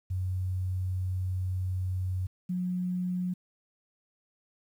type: tone pair in turn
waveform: sine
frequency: 92.5 / 180.77 Hz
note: F#2 / F#3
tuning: 0 / -40 cents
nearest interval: octave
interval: 1160 cents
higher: second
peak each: -28 dBFS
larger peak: neither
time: 0.1-2.27 / 2.49-3.34 s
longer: first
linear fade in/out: 10 ms
effects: 10-bit